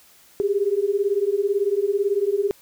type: beating tone pair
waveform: sine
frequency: 392 / 410 Hz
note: G4 / G#4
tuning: 0 / -22 cents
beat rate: 18 Hz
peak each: -22 / -21 dBFS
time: 0.4-2.51 s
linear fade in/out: 0 ms
effects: white hiss -53 dBFS RMS until 2.61 s